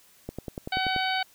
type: click train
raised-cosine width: 2 ms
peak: -20 dBFS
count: 8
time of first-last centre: 0.29-0.963 s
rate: 10.4 Hz
type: harmonic tone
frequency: 755 Hz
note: F#5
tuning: 35 cents sharp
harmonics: 1 / 2 / 3 / 4 / 5 / 6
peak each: -28 / -31 / -33 / -34 / -35 / -36 dBFS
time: 0.72-1.23 s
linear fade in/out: 5 ms
effects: white hiss -58 dBFS RMS until 1.34 s